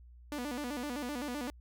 sawtooth tone with vibrato, 268.4 Hz, C4, 44 cents sharp, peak -32 dBFS, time 0.32-1.5 s, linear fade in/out 0 ms, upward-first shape square, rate 7.8 Hz, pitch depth 160 cents each way, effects added 60 Hz sine -52 dBFS peak until 1.6 s

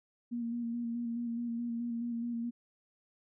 sine tone with vibrato, 235.3 Hz, A#3, 16 cents sharp, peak -33 dBFS, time 0.31-2.51 s, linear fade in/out 20 ms, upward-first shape square, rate 4.7 Hz, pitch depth 22 cents each way, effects none

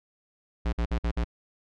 square tone bursts, 58 Hz, A#1, 8 cents flat, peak -25 dBFS, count 5, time 0.65-1.244 s, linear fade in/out 10 ms, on 78 ms, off 51 ms, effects low-pass 4000 Hz 12 dB/octave

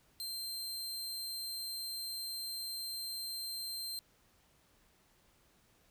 sawtooth tone, 4146 Hz, C8, 17 cents flat, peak -36 dBFS, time 0.2-3.99 s, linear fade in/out 0 ms, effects pink hiss -69 dBFS RMS until 5.9 s

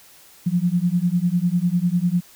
sine beating tone pair, 171.3 / 181.3 Hz, F3 / F#3, -33 / -35 cents, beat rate 10 Hz, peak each -20 dBFS, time 0.46-2.21 s, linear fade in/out 10 ms, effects white hiss -49 dBFS RMS until 2.35 s

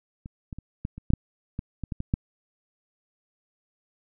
clicks, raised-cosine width 5 ms, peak -26 / -23 / -25 / -17 / -26 / -11 / -6 / -18 / -19 / -18 / -18 / -10 dBFS, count 12, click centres 0.259 / 0.528 / 0.586 / 0.851 / 0.98 / 1.104 / 1.136 / 1.591 / 1.837 / 1.922 / 2.004 / 2.139 s, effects none

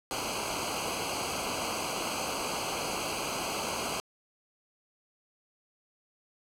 pink noise with comb filter, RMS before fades -33 dBFS, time 0.11-4 s, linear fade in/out 0 ms, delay 0.55 ms, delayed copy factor -0.95, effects low-pass 10000 Hz 12 dB/octave

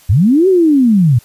sine linear two-way sweep, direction up then down, 77.5 to 389.9 to 109.8 Hz, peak -6 dBFS, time 0.09-1.19 s, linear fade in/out 10 ms, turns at 0.48 s, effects white hiss -45 dBFS RMS until 1.24 s + resampled to 32000 Hz

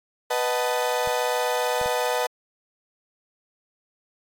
35% pulse chord, B dominant seventh, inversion none, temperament equal with one note detuned, 493.9 / 622.3 / 749.5 / 880 Hz, B4 / D#5 / F#5 / A5, 0 / 0 / +22 / 0 cents, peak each -24 / -27 / -28 / -27 dBFS, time 0.3-2.27 s, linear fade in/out 10 ms
clicks, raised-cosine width 5 ms, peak -27 dBFS, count 3, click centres 1.074 / 1.814 / 1.86 s
effects AAC 64 kbps

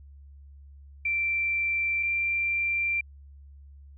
sine tone pair in turn, 2349 / 2363 Hz, D7 / D7, 0 / +10 cents, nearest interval unison, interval 10 cents, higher second, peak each -24 dBFS, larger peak neither, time 1.05-2.03 / 2.03-3.01 s, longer neither, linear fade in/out 5 ms, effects added 70 Hz sine -46 dBFS peak until 3.97 s

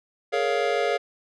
square chord, Bb minor seventh, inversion third, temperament just, 419.5 / 466.2 / 559.4 / 699.2 Hz, Ab4 / Bb4 / Db5 / F5, +17 / 0 / +16 / +2 cents, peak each -28 dBFS, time 0.32-0.98 s, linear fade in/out 20 ms, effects low-pass 4000 Hz 12 dB/octave

